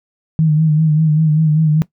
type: tone with vibrato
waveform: sine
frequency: 155.56 Hz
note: D#3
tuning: in tune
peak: -9 dBFS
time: 0.39-1.82 s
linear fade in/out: 0 ms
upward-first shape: sine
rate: 5.1 Hz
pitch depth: 51 cents each way
effects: noise-tail reverb RT60 0.1 s tail -18 dB re dry